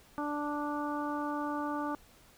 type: harmonic tone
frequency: 293.7 Hz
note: D4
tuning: in tune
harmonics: 1 / 2 / 3 / 4 / 5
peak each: -35 / -41 / -38 / -39 / -45 dBFS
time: 0.18-1.95 s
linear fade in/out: 0 ms
effects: pink hiss -60 dBFS RMS until 2.37 s